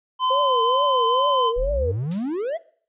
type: tone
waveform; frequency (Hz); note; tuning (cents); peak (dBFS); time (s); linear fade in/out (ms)
square; 1024; C6; -38; -19; 0.19-1.53; 50
type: tone with vibrato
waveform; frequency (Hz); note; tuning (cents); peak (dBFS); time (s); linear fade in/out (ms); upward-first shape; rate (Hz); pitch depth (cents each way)
sine; 514; C5; -31; -21; 0.3-1.92; 10; triangle; 2.3; 240
type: exponential sweep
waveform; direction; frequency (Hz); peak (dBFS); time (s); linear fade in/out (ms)
triangle; up; 32.7 to 701; -21; 1.56-2.58; 20
type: noise with exponential decay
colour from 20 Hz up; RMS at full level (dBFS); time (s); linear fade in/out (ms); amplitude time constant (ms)
blue; -33; 2.11-2.55; 5; 94
effects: noise-tail reverb RT60 0.5 s tail -20 dB re dry + resampled to 8000 Hz